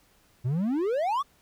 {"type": "exponential sweep", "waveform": "triangle", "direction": "up", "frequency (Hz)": [115.6, 1200], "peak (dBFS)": -22, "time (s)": [0.44, 1.23], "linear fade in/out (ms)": 20, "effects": ["pink hiss -63 dBFS RMS until 1.41 s"]}